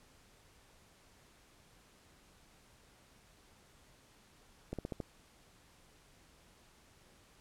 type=slowing click train; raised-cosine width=2 ms; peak=-25 dBFS; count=5; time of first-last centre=4.73-5.002 s; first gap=57 ms; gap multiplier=1.12; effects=pink hiss -64 dBFS RMS until 7.4 s + low-pass 11000 Hz 12 dB/octave